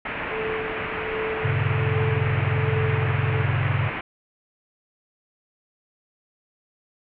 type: low-pass noise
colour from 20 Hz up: white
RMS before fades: -30 dBFS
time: 0.05-4.01 s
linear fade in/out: 5 ms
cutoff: 2600 Hz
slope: 48 dB/octave
type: tone with tremolo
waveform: sine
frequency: 439.1 Hz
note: A4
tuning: 4 cents flat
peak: -25 dBFS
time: 0.29-3.46 s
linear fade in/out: 50 ms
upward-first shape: triangle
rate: 1.3 Hz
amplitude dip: 80%
type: chord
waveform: sine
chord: G diminished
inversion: none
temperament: just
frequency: 98 / 117.6 / 141.12 Hz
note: G2 / Bb2 / Db3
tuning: 0 / +16 / +31 cents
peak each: -25 dBFS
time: 1.41-3.91 s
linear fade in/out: 50 ms
effects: none